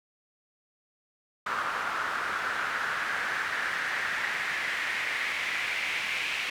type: noise with band-pass filter sweep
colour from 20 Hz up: pink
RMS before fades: -31 dBFS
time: 1.46-6.5 s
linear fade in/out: 5 ms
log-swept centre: 1300 to 2400 Hz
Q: 3.5
effects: none